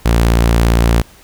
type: tone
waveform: sawtooth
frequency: 57.5 Hz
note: A#1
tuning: 23 cents flat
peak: -5 dBFS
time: 0.05-1.02 s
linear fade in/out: 10 ms
effects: pink hiss -44 dBFS RMS until 1.23 s